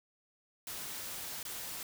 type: noise with dropouts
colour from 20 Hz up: white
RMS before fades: -42 dBFS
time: 0.67-1.83 s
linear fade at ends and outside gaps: 2 ms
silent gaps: 1.43-1.451 s
effects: none